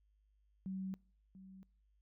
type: tone with echo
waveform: sine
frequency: 190 Hz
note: F#3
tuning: 46 cents sharp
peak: -39 dBFS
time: 0.66-0.94 s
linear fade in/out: 0 ms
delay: 690 ms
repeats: 1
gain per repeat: -14 dB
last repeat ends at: 1.63 s
effects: noise-tail reverb RT60 0.5 s tail -26 dB re dry + added 51 Hz sine -70 dBFS peak until 2.01 s